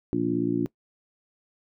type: harmonic tone with a mistuned harmonic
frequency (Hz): 58.27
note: A#1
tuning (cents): 0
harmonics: 2 / 3 / 4 / 5 / 6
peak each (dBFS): -35 / -32 / -31 / -25 / -28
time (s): 0.13-0.66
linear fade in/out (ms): 0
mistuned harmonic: 2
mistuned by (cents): +36
effects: noise-tail reverb RT60 0.1 s tail -21 dB re dry